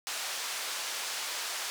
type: band-pass noise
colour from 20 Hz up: white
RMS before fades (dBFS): -36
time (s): 0.07-1.7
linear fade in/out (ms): 0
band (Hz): 640 to 6800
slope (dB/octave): 12
effects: none